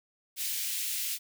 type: high-pass noise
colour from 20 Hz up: white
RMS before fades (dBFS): -33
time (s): 0.36-1.19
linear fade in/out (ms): 50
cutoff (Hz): 2200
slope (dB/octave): 24
effects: none